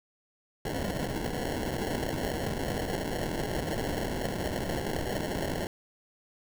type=noise with sample-and-hold; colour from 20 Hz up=blue; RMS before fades=-32 dBFS; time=0.65-5.67 s; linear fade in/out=2 ms; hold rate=1225 Hz; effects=none